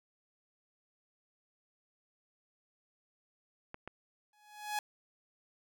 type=clicks; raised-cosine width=0.5 ms; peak=-28 dBFS; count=2; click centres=3.744 / 3.876 s
type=tone with exponential growth; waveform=sawtooth; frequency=840 Hz; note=G#5; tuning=19 cents sharp; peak=-27 dBFS; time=4.33-4.79 s; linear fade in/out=2 ms; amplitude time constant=100 ms
effects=none